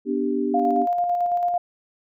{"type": "chord", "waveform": "sine", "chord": "G major", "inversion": "first", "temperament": "equal", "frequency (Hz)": [246.9, 293.7, 392], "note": ["B3", "D4", "G4"], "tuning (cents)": [0, 0, 0], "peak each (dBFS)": -25, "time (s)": [0.05, 0.87], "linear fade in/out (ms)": 50}
{"type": "tone with tremolo", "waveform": "sine", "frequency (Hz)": 704, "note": "F5", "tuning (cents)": 14, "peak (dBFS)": -18, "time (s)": [0.54, 1.58], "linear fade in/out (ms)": 5, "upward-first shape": "square", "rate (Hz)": 9, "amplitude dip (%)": 30}
{"effects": []}